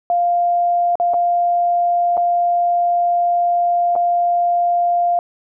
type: tone with dropouts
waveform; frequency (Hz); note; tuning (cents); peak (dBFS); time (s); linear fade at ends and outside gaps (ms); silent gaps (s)
sine; 698.5; F5; 0; -13; 0.1-5.19; 1; 0.955-0.999 / 1.136-1.141 / 2.17-2.176 / 3.954-3.961
effects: none